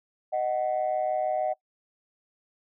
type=tone pair together; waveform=sine; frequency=619.7 / 746 Hz; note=D#5 / F#5; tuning=-7 / +14 cents; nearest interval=minor third; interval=321 cents; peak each=-26 dBFS; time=0.32-1.54 s; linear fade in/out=20 ms; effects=noise-tail reverb RT60 0.1 s tail -21 dB re dry + tanh soft clip ceiling -19 dBFS